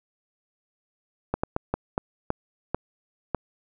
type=slowing click train; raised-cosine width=1 ms; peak=-10 dBFS; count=8; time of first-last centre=1.34-3.347 s; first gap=95 ms; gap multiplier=1.36; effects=none